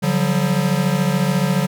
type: tone cluster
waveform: square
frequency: 144 / 177 / 191.1 Hz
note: D3 / F3 / G3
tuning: -34 / +23 / -44 cents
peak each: -21 dBFS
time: 0.02-1.67 s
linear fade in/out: 20 ms
effects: none